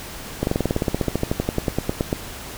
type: slowing click train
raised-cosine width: 2 ms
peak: -6 dBFS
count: 24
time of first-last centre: 0.43-2.129 s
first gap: 41 ms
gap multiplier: 1.05
effects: pink hiss -35 dBFS RMS until 2.57 s